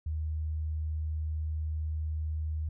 sine tone, 77.78 Hz, D#2, in tune, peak -30 dBFS, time 0.06-2.69 s, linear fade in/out 5 ms, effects none

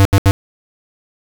square tone bursts, 98.2 Hz, G2, 4 cents sharp, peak -7 dBFS, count 3, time 0-0.31 s, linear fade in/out 0 ms, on 52 ms, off 77 ms, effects none

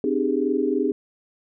sine chord, Ab major seventh, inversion first, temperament equal with one note detuned, 261.6 / 303.5 / 392 / 415.3 Hz, C4 / Eb4 / G4 / Ab4, 0 / -43 / 0 / 0 cents, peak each -25 dBFS, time 0.04-0.92 s, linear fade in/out 2 ms, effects none

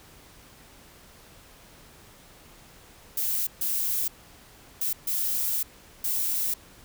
violet noise bursts at uneven times, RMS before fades -27 dBFS, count 5, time 3.17-3.47 / 3.61-4.08 / 4.81-4.93 / 5.07-5.63 / 6.04-6.54 s, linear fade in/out 5 ms, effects pink hiss -52 dBFS RMS until 6.84 s

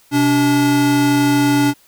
square tone pair together, 128.15 / 288.1 Hz, C3 / D4, -36 / -33 cents, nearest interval octave + major second, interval 1403 cents, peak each -21 / -13 dBFS, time 0.11-1.74 s, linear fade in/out 50 ms, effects white hiss -52 dBFS RMS until 1.87 s

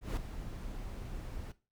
brown noise with ADSR envelope, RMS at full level -31 dBFS, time 0.01-1.52 s, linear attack 160 ms, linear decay 4 ms, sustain -11 dB, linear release 4 ms, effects noise-tail reverb RT60 0.3 s tail -17 dB re dry

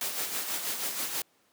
white noise with tremolo, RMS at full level -31 dBFS, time 0.01-1.22 s, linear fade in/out 2 ms, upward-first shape sine, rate 6.2 Hz, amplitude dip 50%, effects pink hiss -67 dBFS RMS until 1.52 s + high-pass 200 Hz 12 dB/octave

